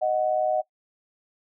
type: tone pair together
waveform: sine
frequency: 621.2 / 740 Hz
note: D#5 / F#5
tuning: -3 / 0 cents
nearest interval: minor third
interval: 303 cents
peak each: -23 / -24 dBFS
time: 0.01-0.62 s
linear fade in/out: 20 ms
effects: noise-tail reverb RT60 0.1 s tail -20 dB re dry